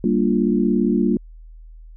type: chord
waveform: sine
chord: G minor seventh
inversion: none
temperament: equal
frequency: 196 / 233.1 / 293.7 / 349.2 Hz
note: G3 / Bb3 / D4 / F4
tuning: 0 / 0 / 0 / 0 cents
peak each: -20 / -19 / -23 / -22 dBFS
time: 0.04-1.17 s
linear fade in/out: 2 ms
effects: added 40 Hz sine -38 dBFS peak until 1.96 s